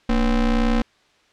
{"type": "ring-modulated tone", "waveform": "square", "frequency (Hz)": 130.7, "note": "C3", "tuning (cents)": -1, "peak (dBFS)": -14, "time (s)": [0.09, 0.82], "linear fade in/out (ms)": 5, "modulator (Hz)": 100, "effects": ["white hiss -58 dBFS RMS until 1.32 s", "low-pass 4000 Hz 12 dB/octave"]}